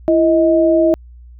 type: tone pair together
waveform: sine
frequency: 334.9 / 631.2 Hz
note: E4 / D#5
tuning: +27 / +25 cents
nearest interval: major seventh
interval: 1098 cents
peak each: -12 dBFS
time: 0.08-0.94 s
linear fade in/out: 0 ms
effects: added 60 Hz sine -36 dBFS peak until 1.39 s